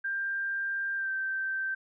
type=tone with pitch glide; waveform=sine; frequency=1589 to 1558.1 Hz; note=G6 to G6; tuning=+23 to -11 cents; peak=-29 dBFS; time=0.04-1.75 s; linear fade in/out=10 ms; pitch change=-34 cents; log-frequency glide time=0.96-1.1 s; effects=none